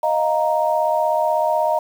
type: chord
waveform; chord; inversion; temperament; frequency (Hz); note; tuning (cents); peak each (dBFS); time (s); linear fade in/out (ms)
sine; Eb suspended second; none; equal; 622.3 / 698.5 / 932.3; Eb5 / F5 / Bb5; 0 / 0 / 0; -19 / -22 / -20; 0.03-1.79; 5
effects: 7-bit